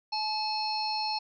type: harmonic tone with a mistuned harmonic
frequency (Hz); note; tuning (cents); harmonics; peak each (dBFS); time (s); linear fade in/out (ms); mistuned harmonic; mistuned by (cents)
860; A5; -40; 1 / 3 / 5 / 6; -31 / -41 / -33 / -37; 0.12-1.19; 10; 6; +53
effects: none